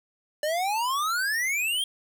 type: exponential sweep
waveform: square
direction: up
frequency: 587.3 to 3266 Hz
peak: -25 dBFS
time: 0.43-1.84 s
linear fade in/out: 2 ms
effects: 9-bit